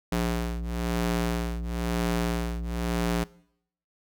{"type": "ring-modulated tone", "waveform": "sawtooth", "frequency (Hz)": 116.6, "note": "A#2", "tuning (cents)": 1, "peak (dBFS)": -19, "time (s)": [0.12, 3.24], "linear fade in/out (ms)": 5, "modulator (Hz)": 57.8, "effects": ["noise-tail reverb RT60 0.7 s tail -22 dB re dry"]}